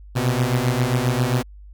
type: beating tone pair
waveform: sawtooth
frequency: 120.9 / 128.4 Hz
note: B2 / C3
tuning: -36 / -32 cents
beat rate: 7.5 Hz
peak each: -17 dBFS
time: 0.15-1.43 s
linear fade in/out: 20 ms
effects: added 50 Hz sine -39 dBFS peak until 1.73 s